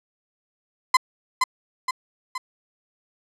35% pulse tone with echo, 1026 Hz, C6, 34 cents flat, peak -10 dBFS, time 0.94-0.97 s, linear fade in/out 5 ms, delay 470 ms, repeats 3, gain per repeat -5 dB, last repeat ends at 2.38 s, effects low-pass 9000 Hz 12 dB/octave

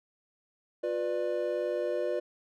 triangle chord, B diminished, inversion second, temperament just, 355.6 / 493.9 / 592.7 Hz, F4 / B4 / D5, +31 / 0 / +16 cents, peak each -32 / -31 / -30 dBFS, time 0.83-2.2 s, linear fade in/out 10 ms, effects none

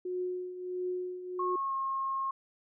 sine tone with tremolo, 363.3 Hz, F#4, 32 cents flat, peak -30 dBFS, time 0.05-1.56 s, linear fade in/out 5 ms, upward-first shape triangle, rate 1.5 Hz, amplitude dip 70%
sine tone with pitch glide, 1088 to 1076.7 Hz, C#6 to C6, -33 to +49 cents, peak -30 dBFS, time 1.39-2.31 s, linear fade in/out 5 ms, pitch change -18 cents, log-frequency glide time 1.67-1.74 s
effects none

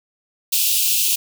white high-pass noise, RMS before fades -18 dBFS, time 0.52-1.16 s, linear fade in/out 10 ms, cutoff 2500 Hz, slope 96 dB/octave, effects none

